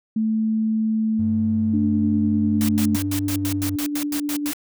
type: tone with pitch glide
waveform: sine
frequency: 219.6 to 216.8 Hz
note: A3 to A3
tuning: -3 to -25 cents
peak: -18 dBFS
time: 0.16-2.96 s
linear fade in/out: 5 ms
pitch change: -22 cents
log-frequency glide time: 1.43-2.79 s
type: tone with vibrato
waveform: triangle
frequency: 97 Hz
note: G2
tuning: 18 cents flat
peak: -24 dBFS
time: 1.19-3.76 s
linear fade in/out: 5 ms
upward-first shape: sine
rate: 0.99 Hz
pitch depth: 10 cents each way
type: tone with tremolo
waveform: sine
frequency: 292.8 Hz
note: D4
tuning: 5 cents flat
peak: -21 dBFS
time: 1.73-4.52 s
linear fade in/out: 10 ms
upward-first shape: triangle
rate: 10 Hz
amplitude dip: 35%
type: noise bursts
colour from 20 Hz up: white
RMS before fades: -29 dBFS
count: 12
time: 2.61-4.534 s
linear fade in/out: 0 ms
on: 76 ms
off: 92 ms
effects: none